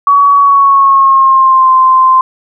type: tone with pitch glide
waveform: sine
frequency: 1129 to 1041.3 Hz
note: C#6 to C6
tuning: +31 to -9 cents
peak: -3 dBFS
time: 0.07-2.21 s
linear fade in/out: 2 ms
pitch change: -140 cents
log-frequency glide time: 0.37-1.71 s
effects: none